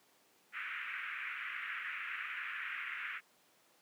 white band-pass noise, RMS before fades -42 dBFS, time 0.52-3.21 s, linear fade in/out 50 ms, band 1300 to 2500 Hz, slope 48 dB/octave, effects pink hiss -68 dBFS RMS until 3.81 s + high-pass 300 Hz 12 dB/octave

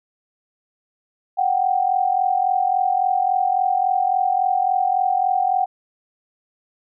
sine tone pair together, 733.4 / 777 Hz, F#5 / G5, -15 / -16 cents, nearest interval minor second, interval 99 cents, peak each -19 dBFS, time 1.37-5.66 s, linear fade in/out 20 ms, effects none

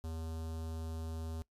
square tone with notch filter, 80.8 Hz, E2, 34 cents flat, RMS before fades -41 dBFS, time 0.04-1.42 s, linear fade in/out 0 ms, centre 2100 Hz, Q 0.82, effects noise-tail reverb RT60 0.1 s tail -20 dB re dry + resampled to 32000 Hz

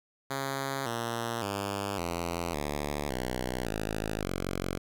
5% pulse tone with pitch steps, 136.5 / 116.79 / 99.92 / 85.49 / 73.15 / 62.59 / 53.55 / 45.82 Hz, C#3 / A#2 / G2 / F2 / D2 / B1 / A1 / F#1, -26 / +4 / +34 / -36 / -6 / +24 / -46 / -16 cents, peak -20 dBFS, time 0.3-4.78 s, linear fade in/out 10 ms, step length 560 ms, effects none

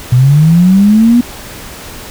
sine linear sweep, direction up, 120 to 245 Hz, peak -3 dBFS, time 0.12-1.21 s, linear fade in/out 5 ms, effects pink hiss -28 dBFS RMS until 2.1 s

